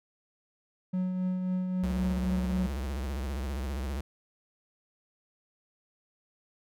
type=tone with tremolo; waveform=triangle; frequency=184 Hz; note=F#3; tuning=9 cents flat; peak=-24 dBFS; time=0.93-2.67 s; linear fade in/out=10 ms; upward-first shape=triangle; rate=3.7 Hz; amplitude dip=40%
type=tone with vibrato; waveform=square; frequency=67.4 Hz; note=C#2; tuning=48 cents flat; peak=-32 dBFS; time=1.83-4.01 s; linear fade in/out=5 ms; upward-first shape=sine; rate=15 Hz; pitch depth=160 cents each way
effects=none